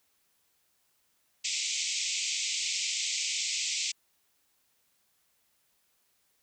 white band-pass noise, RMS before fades -32 dBFS, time 1.44-3.92 s, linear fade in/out 10 ms, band 2100 to 7800 Hz, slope 96 dB/octave, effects white hiss -72 dBFS RMS until 6.42 s

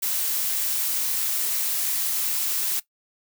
blue noise, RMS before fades -25 dBFS, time 0.02-2.8 s, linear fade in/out 10 ms, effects noise-tail reverb RT60 0.1 s tail -17 dB re dry

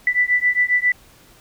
sine beating tone pair, 1975.5 / 1982.9 Hz, B6 / B6, 0 / +6 cents, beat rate 7.4 Hz, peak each -18 dBFS, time 0.07-0.92 s, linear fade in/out 2 ms, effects pink hiss -50 dBFS RMS until 1.4 s

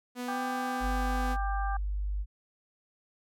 sawtooth tone with pitch glide, 246.9 to 250.8 Hz, B3 to B3, 0 to +27 cents, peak -30 dBFS, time 0.15-1.37 s, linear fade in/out 50 ms, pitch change +27 cents, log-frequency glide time 0.29-0.39 s
harmonic tone, 395.4 Hz, G4, 15 cents sharp, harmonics 2 / 3 / 4, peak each -34 / -38 / -40 dBFS, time 0.28-1.77 s, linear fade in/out 5 ms
sine tone, 50 Hz, G1, 35 cents sharp, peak -29 dBFS, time 0.8-2.26 s, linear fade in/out 50 ms
effects none

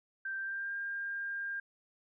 sine tone with pitch glide, 1568 to 1602.8 Hz, G6 to G6, 0 to +38 cents, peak -35 dBFS, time 0.25-1.6 s, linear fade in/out 5 ms, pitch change +38 cents, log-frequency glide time 0.37-0.74 s, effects none

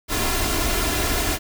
pink noise with comb filter, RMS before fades -22 dBFS, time 0.08-1.39 s, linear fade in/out 50 ms, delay 2.9 ms, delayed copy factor +0.65, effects none

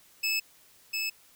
25% pulse tone with echo, 2607 Hz, E7, 20 cents flat, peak -22 dBFS, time 0.23-0.4 s, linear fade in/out 10 ms, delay 700 ms, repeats 1, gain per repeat -3 dB, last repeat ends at 1.1 s, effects white hiss -59 dBFS RMS until 1.35 s

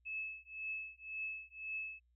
sine tone with tremolo, 2600 Hz, E7, 24 cents flat, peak -37 dBFS, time 0.05-2 s, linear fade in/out 20 ms, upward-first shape triangle, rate 1.9 Hz, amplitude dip 100%, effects added 60 Hz sine -70 dBFS peak until 2.15 s

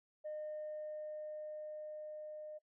sine tone with level ramp, 610 Hz, D#5, 34 cents flat, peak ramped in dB -39 to -45 dBFS, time 0.24-2.59 s, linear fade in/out 20 ms, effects noise-tail reverb RT60 0.1 s tail -20 dB re dry + tanh soft clip ceiling -38 dBFS

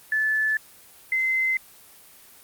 sine tone pair in turn, 1739 / 2063 Hz, A6 / C7, -21 / -25 cents, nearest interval minor third, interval 296 cents, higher second, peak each -20 dBFS, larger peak neither, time 0.12-0.57 / 1.12-1.57 s, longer neither, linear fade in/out 2 ms, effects white hiss -50 dBFS RMS until 2.43 s + Opus 24 kbps

